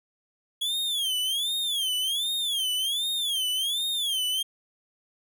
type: tone with vibrato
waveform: 45% pulse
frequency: 3322 Hz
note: G#7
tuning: in tune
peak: -25 dBFS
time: 0.61-4.43 s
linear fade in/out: 10 ms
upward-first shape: sine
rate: 1.3 Hz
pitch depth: 190 cents each way
effects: none